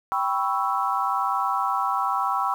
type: chord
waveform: sine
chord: C# half-diminished seventh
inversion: second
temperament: equal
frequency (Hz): 784 / 987.8 / 1108.7 / 1318.5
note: G5 / B5 / C#6 / E6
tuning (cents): 0 / 0 / 0 / 0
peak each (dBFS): -27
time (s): 0.12-2.54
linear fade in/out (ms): 0
effects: 8-bit